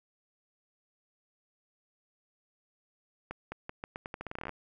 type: accelerating click train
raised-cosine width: 0.5 ms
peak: -23 dBFS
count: 18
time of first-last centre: 3.31-4.493 s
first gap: 210 ms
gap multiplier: 0.83
effects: none